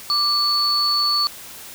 sine tone pair together, 1180 / 4443 Hz, D6 / C#8, +8 / +3 cents, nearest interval octave + major seventh, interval 2295 cents, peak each -23 / -17 dBFS, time 0.1-1.27 s, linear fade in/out 0 ms, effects white hiss -38 dBFS RMS until 1.74 s

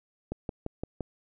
click train, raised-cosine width 2 ms, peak -19 dBFS, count 5, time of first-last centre 0.32-1.007 s, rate 5.82 Hz, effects none

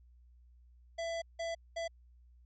square tone bursts at uneven times, 667 Hz, E5, 20 cents sharp, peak -36 dBFS, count 3, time 0.98-1.22 / 1.39-1.55 / 1.76-1.88 s, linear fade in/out 10 ms, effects added 60 Hz sine -58 dBFS peak until 2.45 s + resampled to 16000 Hz

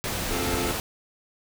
pink noise, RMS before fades -29 dBFS, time 0.04-0.8 s, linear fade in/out 0 ms
sawtooth chord, F major, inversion second, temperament just, 261.9 / 349.2 / 436.5 Hz, C4 / F4 / A4, +2 / 0 / -14 cents, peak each -28 dBFS, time 0.3-0.73 s, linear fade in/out 20 ms
effects none

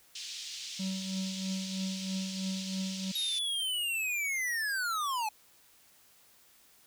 pink band-pass noise, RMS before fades -42 dBFS, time 0.15-3.39 s, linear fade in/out 5 ms, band 3100 to 6600 Hz, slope 24 dB/octave
triangle tone with tremolo, 190 Hz, F#3, 46 cents sharp, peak -29 dBFS, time 0.79-3.12 s, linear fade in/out 10 ms, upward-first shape triangle, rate 3.1 Hz, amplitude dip 60%
square linear sweep, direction down, 3790 to 830.6 Hz, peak -31 dBFS, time 3.15-5.29 s, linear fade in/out 5 ms
effects white hiss -62 dBFS RMS until 6.86 s

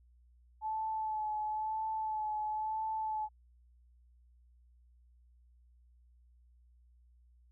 sine tone with vibrato, 865 Hz, A5, 30 cents flat, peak -33 dBFS, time 0.61-3.29 s, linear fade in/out 50 ms, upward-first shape sine, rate 0.99 Hz, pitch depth 24 cents each way, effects added 60 Hz sine -61 dBFS peak until 7.51 s

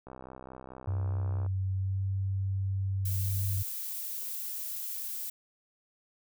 click train, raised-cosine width 1 ms, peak -31 dBFS, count 91, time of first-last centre 0.07-1.463 s, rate 64.6 Hz
sine tone with pitch glide, 95.2 to 96.7 Hz, F#2 to G2, +50 to -23 cents, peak -28 dBFS, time 0.87-3.63 s, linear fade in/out 10 ms, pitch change +27 cents, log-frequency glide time 1.75-2.02 s
violet noise, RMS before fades -37 dBFS, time 3.05-5.3 s, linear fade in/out 5 ms
effects none

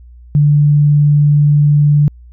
sine tone, 146.83 Hz, D3, in tune, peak -6 dBFS, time 0.35-2.08 s, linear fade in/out 0 ms, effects added 60 Hz sine -35 dBFS peak until 2.32 s

